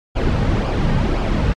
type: noise with flanger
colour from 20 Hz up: brown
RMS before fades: -17 dBFS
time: 0.15-1.54 s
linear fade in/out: 20 ms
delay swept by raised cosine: 0.5 to 3 ms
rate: 1.9 Hz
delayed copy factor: -0.5
effects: low-pass 4000 Hz 12 dB/octave + MP3 64 kbps